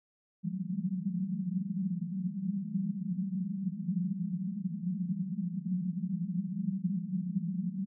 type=band-pass noise; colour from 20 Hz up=white; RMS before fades=-34 dBFS; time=0.43-7.86 s; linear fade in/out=20 ms; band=170 to 200 Hz; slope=96 dB/octave; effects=none